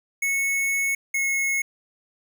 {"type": "tone pair in turn", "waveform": "square", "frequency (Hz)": [2202, 2178], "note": ["C#7", "C#7"], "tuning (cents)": [-12, -31], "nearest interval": "unison", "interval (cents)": 19, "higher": "first", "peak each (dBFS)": -22, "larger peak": "neither", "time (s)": [[0.22, 0.95], [1.14, 1.62]], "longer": "first", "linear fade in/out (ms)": 5, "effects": []}